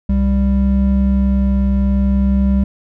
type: tone pair together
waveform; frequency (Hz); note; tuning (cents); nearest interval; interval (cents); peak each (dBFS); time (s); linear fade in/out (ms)
triangle; 66 / 197.38; C2 / G3; +16 / +12; octave + perfect fifth; 1896; -12 / -12; 0.09-2.64; 5
effects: none